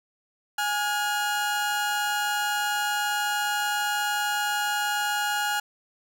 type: tone pair together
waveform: 30% pulse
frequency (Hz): 830.6 / 1430.3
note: G#5 / F6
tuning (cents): 0 / +41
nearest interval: major sixth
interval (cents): 941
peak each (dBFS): -24 / -25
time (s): 0.58-5.6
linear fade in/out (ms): 5
effects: none